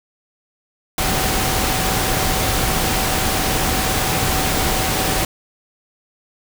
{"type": "tone in noise", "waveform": "sine", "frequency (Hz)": 759, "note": "F#5", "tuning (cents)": 44, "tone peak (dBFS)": -27, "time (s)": [0.98, 5.25], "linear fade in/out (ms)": 2, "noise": "pink", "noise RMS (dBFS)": -19, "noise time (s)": [0.98, 5.25], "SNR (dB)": -11, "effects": []}